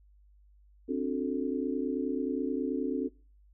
sine chord, D dominant seventh, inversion third, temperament just, 264.3 / 293.7 / 367.1 / 440.5 Hz, C4 / D4 / F#4 / A4, +18 / 0 / -14 / +2 cents, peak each -32 / -34 / -36 / -36 dBFS, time 0.88-3.09 s, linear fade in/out 20 ms, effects noise-tail reverb RT60 0.4 s tail -25 dB re dry + added 50 Hz sine -57 dBFS peak until 3.53 s

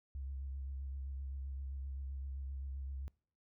sine tone with vibrato, 67.8 Hz, C#2, 38 cents flat, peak -39 dBFS, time 0.15-3.08 s, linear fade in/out 0 ms, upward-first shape sine, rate 7.7 Hz, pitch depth 37 cents each way, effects noise-tail reverb RT60 0.5 s tail -25 dB re dry + tanh soft clip ceiling -35 dBFS

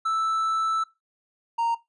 triangle tone pair in turn, 1318.5 / 927.8 Hz, E6 / A#5, 0 / -8 cents, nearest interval tritone, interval 608 cents, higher first, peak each -20 dBFS, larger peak neither, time 0.05-0.84 / 1.58-1.75 s, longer first, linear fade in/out 10 ms, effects noise-tail reverb RT60 0.2 s tail -18 dB re dry + resampled to 24000 Hz

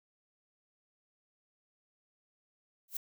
violet noise with exponential growth, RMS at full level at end -31 dBFS, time 2.88-2.97 s, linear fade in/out 5 ms, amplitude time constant 19 ms, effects none

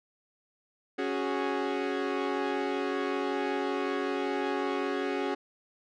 sawtooth chord, C# suspended fourth, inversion none, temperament equal, 277.2 / 370 / 415.3 Hz, C#4 / F#4 / G#4, 0 / 0 / 0 cents, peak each -29 dBFS, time 0.98-5.35 s, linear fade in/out 10 ms, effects low-pass 3000 Hz 12 dB/octave

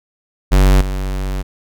square tone with level steps, 47.53 Hz, F#1, 47 cents sharp, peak -8 / -19 dBFS, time 0.51-1.43 s, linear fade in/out 20 ms, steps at 0.81 s, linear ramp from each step 5 ms, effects none

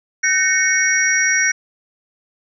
sine tone cluster, 1525 / 1839 / 2211 / 5720 Hz, G6 / A#6 / C#7 / F8, -48 / -24 / -5 / +41 cents, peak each -19 dBFS, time 0.23-1.52 s, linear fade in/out 10 ms, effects none

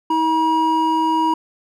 triangle tone pair together, 320 / 958.9 Hz, D#4 / A#5, +49 / +49 cents, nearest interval octave + perfect fifth, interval 1900 cents, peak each -18 / -14 dBFS, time 0.1-1.34 s, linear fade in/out 5 ms, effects none

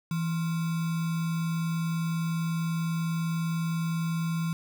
sine tone with sample-and-hold, 165.3 Hz, E3, 5 cents sharp, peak -26 dBFS, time 0.11-4.53 s, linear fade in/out 2 ms, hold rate 1225 Hz, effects none

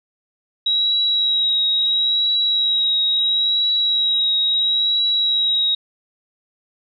sine tone with vibrato, 3847 Hz, B7, 46 cents flat, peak -15 dBFS, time 0.66-5.75 s, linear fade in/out 5 ms, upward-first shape triangle, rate 0.74 Hz, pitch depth 26 cents each way, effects none

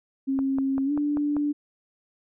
sine tone with pitch glide, 270 to 292.7 Hz, C#4 to D4, -45 to -6 cents, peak -22 dBFS, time 0.27-1.53 s, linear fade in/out 20 ms, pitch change +139 cents, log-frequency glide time 0.85-0.92 s
click train, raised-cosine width 1 ms, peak -21 dBFS, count 6, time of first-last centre 0.39-1.367 s, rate 5.12 Hz
effects none

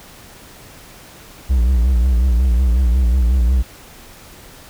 triangle tone with vibrato, 61.6 Hz, B1, 4 cents flat, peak -9 dBFS, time 1.49-3.63 s, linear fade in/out 20 ms, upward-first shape sine, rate 5.5 Hz, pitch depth 120 cents each way, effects pink hiss -41 dBFS RMS until 4.69 s

